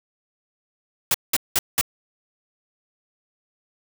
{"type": "noise bursts", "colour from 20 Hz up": "white", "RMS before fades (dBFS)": -19, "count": 4, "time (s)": [1.11, 1.812], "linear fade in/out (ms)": 2, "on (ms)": 33, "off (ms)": 190, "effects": []}